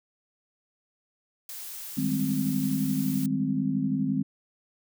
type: noise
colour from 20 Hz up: blue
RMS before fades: -39 dBFS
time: 1.49-3.26 s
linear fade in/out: 2 ms
type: chord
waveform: sine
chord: Ab major seventh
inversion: second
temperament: equal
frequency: 155.56 / 196 / 207.7 / 261.6 Hz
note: Eb3 / G3 / Ab3 / C4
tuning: 0 / 0 / 0 / 0 cents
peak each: -31 / -31 / -31 / -27 dBFS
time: 1.97-4.23 s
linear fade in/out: 10 ms
effects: none